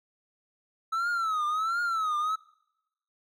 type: tone with vibrato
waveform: triangle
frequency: 1306 Hz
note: E6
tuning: 17 cents flat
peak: -24 dBFS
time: 0.92-2.36 s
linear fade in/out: 10 ms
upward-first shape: triangle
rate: 1.4 Hz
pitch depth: 160 cents each way
effects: noise-tail reverb RT60 0.9 s tail -24 dB re dry